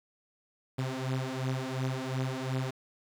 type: beating tone pair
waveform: sawtooth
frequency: 129.3 / 132.1 Hz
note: C3 / C3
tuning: -20 / +17 cents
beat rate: 2.8 Hz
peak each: -30 dBFS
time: 0.78-2.71 s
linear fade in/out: 10 ms
effects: low-pass 7000 Hz 12 dB/octave + 9-bit